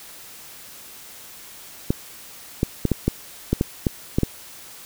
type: clicks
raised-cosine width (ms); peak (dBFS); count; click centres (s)
3; -5; 10; 1.905 / 2.631 / 2.853 / 2.917 / 3.08 / 3.53 / 3.611 / 3.868 / 4.185 / 4.233
effects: white hiss -42 dBFS RMS until 4.85 s